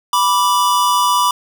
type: tone pair together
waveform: square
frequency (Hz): 983.8 / 1170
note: B5 / D6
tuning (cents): -7 / -7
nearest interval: minor third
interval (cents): 300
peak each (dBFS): -15 / -16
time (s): 0.13-1.31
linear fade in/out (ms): 2
effects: none